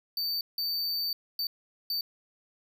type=tone bursts at uneven times; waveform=square; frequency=4583 Hz; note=D8; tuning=43 cents flat; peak=-29 dBFS; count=4; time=0.17-0.41 / 0.58-1.13 / 1.39-1.47 / 1.9-2.01 s; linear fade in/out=2 ms; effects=none